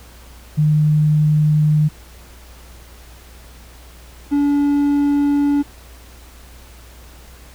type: tone pair in turn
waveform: sine / triangle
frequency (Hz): 151.9 / 286.7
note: D#3 / D4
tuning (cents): -41 / -42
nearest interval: major seventh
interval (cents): 1099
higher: second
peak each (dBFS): -11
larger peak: neither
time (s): 0.57-1.89 / 4.31-5.63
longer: neither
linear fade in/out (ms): 20
effects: added 60 Hz sine -40 dBFS peak until 7.54 s + pink hiss -45 dBFS RMS until 7.54 s